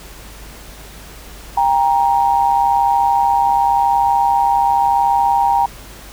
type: tone pair together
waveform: sine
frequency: 796 / 936.9 Hz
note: G5 / A#5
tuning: +26 / +8 cents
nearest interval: minor third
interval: 282 cents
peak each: -14 dBFS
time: 1.57-5.66 s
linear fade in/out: 5 ms
effects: added 50 Hz sine -37 dBFS peak until 6.12 s + pink hiss -38 dBFS RMS until 6.12 s